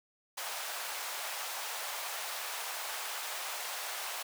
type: high-pass noise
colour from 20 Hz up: pink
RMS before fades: -39 dBFS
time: 0.37-4.23 s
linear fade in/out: 10 ms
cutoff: 660 Hz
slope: 24 dB/octave
effects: none